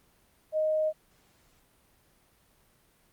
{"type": "tone", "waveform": "sine", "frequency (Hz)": 622.3, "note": "D#5", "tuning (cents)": 0, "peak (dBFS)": -24, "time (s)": [0.52, 0.93], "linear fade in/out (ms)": 50, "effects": ["pink hiss -65 dBFS RMS until 3.12 s", "Opus 32 kbps"]}